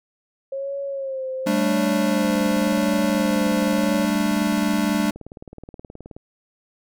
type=tone with vibrato; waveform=sine; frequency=539 Hz; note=C#5; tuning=49 cents flat; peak=-25 dBFS; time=0.52-4.05 s; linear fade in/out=5 ms; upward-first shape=sine; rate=0.93 Hz; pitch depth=58 cents each way
type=chord; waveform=square; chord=G suspended second; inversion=none; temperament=equal; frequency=196 / 220 / 293.7 Hz; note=G3 / A3 / D4; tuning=0 / 0 / 0 cents; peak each=-24 dBFS; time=1.46-5.11 s; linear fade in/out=10 ms
type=click train; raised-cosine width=2 ms; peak=-25 dBFS; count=75; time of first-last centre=2.25-6.165 s; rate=18.9 Hz
effects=none